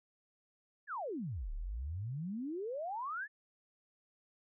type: exponential two-way sweep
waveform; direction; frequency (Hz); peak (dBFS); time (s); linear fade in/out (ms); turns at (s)
sine; down then up; 1800 to 33.25 to 1800; -37; 0.87-3.28; 50; 1.52
effects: none